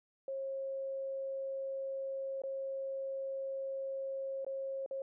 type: tone with dropouts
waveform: sine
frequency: 540 Hz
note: C#5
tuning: 45 cents flat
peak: -36 dBFS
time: 0.28-5.02 s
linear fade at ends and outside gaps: 2 ms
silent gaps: 2.419-2.436 / 4.447-4.465 / 4.862-4.91 s
effects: none